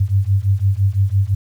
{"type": "beating tone pair", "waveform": "sine", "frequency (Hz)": [95.3, 101.2], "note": ["G2", "G#2"], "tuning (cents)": [-48, -44], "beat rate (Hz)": 5.9, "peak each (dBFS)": -16, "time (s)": [0, 1.35], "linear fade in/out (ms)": 10, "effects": ["8-bit"]}